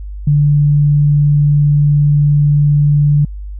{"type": "tone", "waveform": "sine", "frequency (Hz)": 146.2, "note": "D3", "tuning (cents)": -7, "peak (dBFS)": -7, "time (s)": [0.27, 3.25], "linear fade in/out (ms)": 5, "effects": ["added 50 Hz sine -23 dBFS peak until 3.59 s"]}